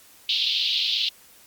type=band-pass noise; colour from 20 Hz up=white; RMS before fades=-24 dBFS; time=0.29-1.09 s; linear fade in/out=2 ms; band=2900 to 4200 Hz; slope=48 dB/octave; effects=white hiss -52 dBFS RMS until 1.46 s + Opus 48 kbps